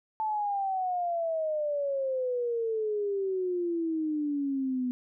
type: exponential sweep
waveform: sine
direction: down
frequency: 880 to 246.9 Hz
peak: -27 dBFS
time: 0.2-4.91 s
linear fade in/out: 0 ms
effects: none